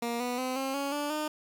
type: tone with pitch steps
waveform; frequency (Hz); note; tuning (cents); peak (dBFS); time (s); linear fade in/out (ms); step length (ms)
15% pulse; 235.6 / 245.9 / 256.6 / 267.8 / 279.5 / 291.7 / 304.5; A#3 / B3 / C4 / C4 / C#4 / D4 / D#4; +19 / -7 / -34 / +40 / +14 / -12 / -37; -24; 0.02-1.28; 5; 180
effects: 11-bit